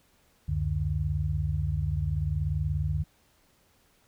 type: tone cluster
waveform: sine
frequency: 71.2 / 91.8 / 148.1 Hz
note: C#2 / F#2 / D3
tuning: +47 / -13 / +15 cents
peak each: -30 dBFS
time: 0.48-3.04 s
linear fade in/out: 10 ms
effects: pink hiss -65 dBFS RMS until 4.07 s